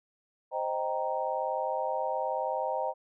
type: chord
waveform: sine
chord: C minor seventh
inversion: none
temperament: equal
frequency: 523.3 / 622.3 / 784 / 932.3 Hz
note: C5 / Eb5 / G5 / Bb5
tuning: 0 / 0 / 0 / 0 cents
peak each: -34 dBFS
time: 0.51-2.94 s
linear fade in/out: 50 ms
effects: none